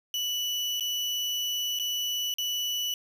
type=tone with dropouts; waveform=35% pulse; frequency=2961 Hz; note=F#7; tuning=1 cent sharp; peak=-26 dBFS; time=0.14-2.94 s; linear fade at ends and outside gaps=1 ms; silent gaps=0.798-0.807 / 1.789-1.797 / 2.34-2.384 s; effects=9-bit